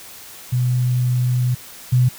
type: tone pair in turn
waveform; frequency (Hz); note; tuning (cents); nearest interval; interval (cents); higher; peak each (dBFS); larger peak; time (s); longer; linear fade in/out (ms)
sine; 124.7 / 125.36; B2 / B2; +17 / +26; unison; 9; second; -15 / -11; second; 0.52-1.55 / 1.92-2.09; first; 10
effects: white hiss -39 dBFS RMS until 2.18 s